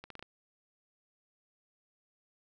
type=accelerating click train; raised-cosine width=0.3 ms; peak=-29 dBFS; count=5; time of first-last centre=0.04-0.226 s; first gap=63 ms; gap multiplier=0.8; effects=none